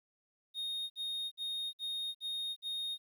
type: tone bursts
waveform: triangle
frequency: 3708 Hz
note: A#7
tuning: 10 cents flat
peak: -34 dBFS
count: 6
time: 0.54-2.98 s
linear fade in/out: 50 ms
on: 360 ms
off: 56 ms
effects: 12-bit